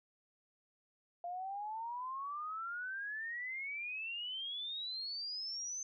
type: exponential sweep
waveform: sine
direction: up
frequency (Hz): 690 to 6272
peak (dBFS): -39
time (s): 1.24-5.83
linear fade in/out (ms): 2
effects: none